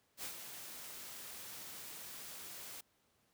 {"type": "noise with ADSR envelope", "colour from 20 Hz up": "white", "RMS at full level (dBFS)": -42, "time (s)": [0.17, 2.81], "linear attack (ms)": 66, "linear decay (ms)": 94, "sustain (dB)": -7, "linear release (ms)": 6, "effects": ["pink hiss -75 dBFS RMS until 3.33 s", "high-pass 80 Hz 12 dB/octave"]}